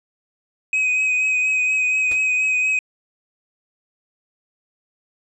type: tone with vibrato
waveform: triangle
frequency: 2521 Hz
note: D#7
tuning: 22 cents sharp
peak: -15 dBFS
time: 0.73-2.79 s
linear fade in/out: 2 ms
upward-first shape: triangle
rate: 4.2 Hz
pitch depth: 25 cents each way
type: noise with exponential decay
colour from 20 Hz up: pink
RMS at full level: -32 dBFS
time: 2.11-2.23 s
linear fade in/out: 5 ms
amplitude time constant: 24 ms
effects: resampled to 24000 Hz